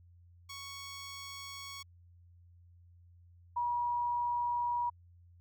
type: tone pair in turn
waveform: 10% pulse / sine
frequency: 1111 / 961.4 Hz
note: C#6 / B5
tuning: +4 / -47 cents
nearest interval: minor third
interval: 251 cents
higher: first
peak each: -35 / -30 dBFS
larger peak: second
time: 0.49-1.83 / 3.56-4.9 s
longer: neither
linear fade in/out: 10 ms
effects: added 87 Hz sine -57 dBFS peak until 5.4 s